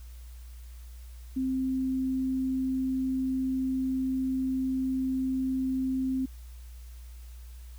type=tone; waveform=sine; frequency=261.6 Hz; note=C4; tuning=in tune; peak=-26 dBFS; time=1.36-6.26 s; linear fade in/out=10 ms; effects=added 60 Hz sine -42 dBFS peak until 7.78 s + white hiss -59 dBFS RMS until 7.78 s